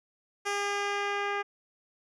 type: tone with low-pass filter sweep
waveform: 10% pulse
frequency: 404.9 Hz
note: G#4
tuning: 44 cents flat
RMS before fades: -31 dBFS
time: 0.45-1.43 s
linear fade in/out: 20 ms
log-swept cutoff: 8300 to 2200 Hz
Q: 0.85
effects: none